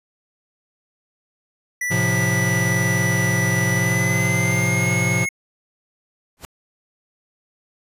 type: tone with pitch glide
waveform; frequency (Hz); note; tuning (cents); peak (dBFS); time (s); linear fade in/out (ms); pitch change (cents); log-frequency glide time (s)
square; 1968 to 2171; B6 to C#7; -7 to -37; -22; 1.81-5.29; 5; +170; 3.75-4.95
type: chord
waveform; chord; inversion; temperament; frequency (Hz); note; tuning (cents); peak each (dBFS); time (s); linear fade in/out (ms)
square; F major; first; equal; 110 / 130.81 / 174.61; A2 / C3 / F3; 0 / 0 / 0; -24; 1.9-5.26; 20
type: noise with exponential growth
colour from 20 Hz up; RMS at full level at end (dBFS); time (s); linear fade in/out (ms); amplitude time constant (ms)
pink; -31; 6.37-6.45; 0; 17
effects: resampled to 32000 Hz